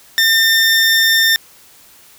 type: tone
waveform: 20% pulse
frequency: 1805 Hz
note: A6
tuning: 44 cents sharp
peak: -5 dBFS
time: 0.18-1.36 s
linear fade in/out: 0 ms
effects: white hiss -45 dBFS RMS until 2.18 s